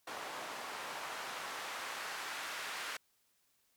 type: noise with band-pass filter sweep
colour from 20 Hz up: white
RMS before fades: -43 dBFS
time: 0.07-2.97 s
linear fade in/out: 5 ms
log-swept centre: 790 to 1500 Hz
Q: 0.96
effects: white hiss -75 dBFS RMS until 3.76 s